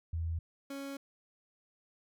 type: tone pair in turn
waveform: sine / 30% pulse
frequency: 82.41 / 276.6 Hz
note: E2 / C#4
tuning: 0 / -4 cents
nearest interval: octave + major sixth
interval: 2096 cents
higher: second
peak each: -32 / -37 dBFS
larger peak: first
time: 0.13-0.39 / 0.7-0.97 s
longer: second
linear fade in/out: 5 ms
effects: none